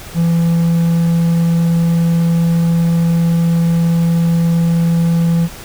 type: tone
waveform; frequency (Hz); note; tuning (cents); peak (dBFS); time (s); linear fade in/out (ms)
triangle; 167.8; E3; +31; -8; 0.14-5.49; 50
effects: added 97 Hz sine -42 dBFS peak until 5.64 s + pink hiss -33 dBFS RMS until 5.64 s